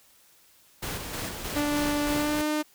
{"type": "noise with tremolo", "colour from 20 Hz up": "pink", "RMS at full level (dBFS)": -33, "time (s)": [0.82, 2.42], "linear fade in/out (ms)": 10, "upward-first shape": "square", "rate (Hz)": 3.2, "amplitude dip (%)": 35}
{"type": "tone with pitch glide", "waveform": "sawtooth", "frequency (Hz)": [293.1, 303.3], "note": ["D4", "D#4"], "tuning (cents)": [-3, -44], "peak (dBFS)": -21, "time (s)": [1.55, 2.63], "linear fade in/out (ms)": 20, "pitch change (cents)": 59, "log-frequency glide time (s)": [2.11, 2.47]}
{"effects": ["white hiss -59 dBFS RMS until 2.74 s"]}